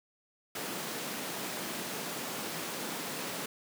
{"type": "high-pass noise", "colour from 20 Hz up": "pink", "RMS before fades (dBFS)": -38, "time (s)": [0.55, 3.46], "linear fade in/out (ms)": 5, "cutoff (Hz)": 170, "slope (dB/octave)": 24, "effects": []}